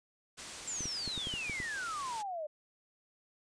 white low-pass noise, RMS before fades -47 dBFS, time 0.37-2.23 s, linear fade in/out 20 ms, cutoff 9100 Hz, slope 24 dB/octave
sine exponential sweep, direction down, 7540 to 587.3 Hz, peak -36 dBFS, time 0.67-2.47 s, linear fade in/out 10 ms
clicks, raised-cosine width 3 ms, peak -29 dBFS, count 8, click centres 0.807 / 0.856 / 1.077 / 1.177 / 1.271 / 1.339 / 1.497 / 1.602 s
effects resampled to 22050 Hz

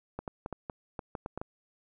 clicks, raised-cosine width 1 ms, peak -22 dBFS, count 10, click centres 0.19 / 0.278 / 0.461 / 0.527 / 0.698 / 0.992 / 1.152 / 1.261 / 1.376 / 1.415 s, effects none

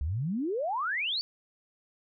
sine exponential sweep, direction up, 65.4 to 4699 Hz, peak -28 dBFS, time 0.01-1.21 s, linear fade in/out 0 ms, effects none

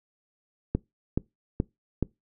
click train, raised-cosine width 3 ms, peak -11 dBFS, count 4, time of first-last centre 0.75-2.027 s, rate 2.35 Hz, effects noise-tail reverb RT60 0.2 s tail -23 dB re dry

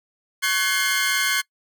sawtooth tone cluster, 1105 / 1517 / 1693 / 2125 / 3179 Hz, C#6 / F#6 / G#6 / C7 / G7, -6 / +43 / +33 / +26 / +24 cents, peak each -26 / -21 / -23 / -20 / -27 dBFS, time 0.42-1.42 s, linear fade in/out 20 ms, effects noise-tail reverb RT60 0.1 s tail -24 dB re dry

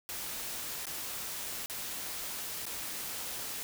white noise with dropouts, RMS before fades -39 dBFS, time 0.09-3.63 s, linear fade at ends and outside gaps 0 ms, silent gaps 0.855-0.868 / 1.66-1.698 / 2.655-2.665 s, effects none

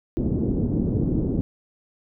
white low-pass noise, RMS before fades -23 dBFS, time 0.17-1.41 s, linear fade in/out 0 ms, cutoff 320 Hz, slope 24 dB/octave, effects none

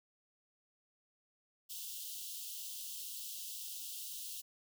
white high-pass noise, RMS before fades -45 dBFS, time 1.69-4.42 s, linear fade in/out 20 ms, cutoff 2800 Hz, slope 96 dB/octave, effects none

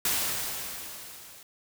white noise with level ramp, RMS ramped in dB -26 to -50 dBFS, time 0.05-1.43 s, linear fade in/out 2 ms, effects none

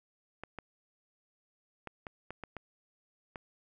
clicks, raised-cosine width 0.5 ms, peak -26 dBFS, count 8, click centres 0.436 / 0.587 / 1.873 / 2.068 / 2.306 / 2.437 / 2.567 / 3.358 s, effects none

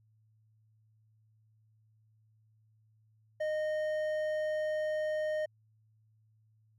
triangle tone with hard clipping, 616 Hz, D#5, 17 cents flat, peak -32 dBFS, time 3.4-5.46 s, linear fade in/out 10 ms, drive 10 dB, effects added 109 Hz sine -65 dBFS peak until 6.78 s

